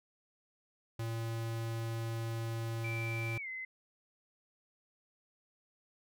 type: tone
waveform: square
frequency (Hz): 114.2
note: A#2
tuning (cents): -35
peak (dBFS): -36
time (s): 0.99-3.38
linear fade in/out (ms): 5
type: tone with pitch glide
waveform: sine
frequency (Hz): 2341 to 2050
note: D7 to C7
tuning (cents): -6 to -36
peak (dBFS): -39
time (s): 2.84-3.65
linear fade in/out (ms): 5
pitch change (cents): -230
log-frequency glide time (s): 3.38-3.48
effects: none